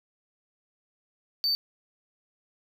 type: tone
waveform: triangle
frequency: 4572 Hz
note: D8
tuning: 47 cents flat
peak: -22 dBFS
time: 1.44-1.55 s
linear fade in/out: 0 ms
effects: none